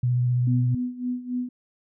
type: tone with vibrato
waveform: sine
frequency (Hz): 123.47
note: B2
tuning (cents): 0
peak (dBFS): -19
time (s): 0.03-0.75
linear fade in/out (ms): 5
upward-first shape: triangle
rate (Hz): 15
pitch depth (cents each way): 22
type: tone with tremolo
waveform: sine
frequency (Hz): 248.2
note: B3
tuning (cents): +9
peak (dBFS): -23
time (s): 0.47-1.49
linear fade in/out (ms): 5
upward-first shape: sine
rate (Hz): 3.6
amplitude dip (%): 80
effects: none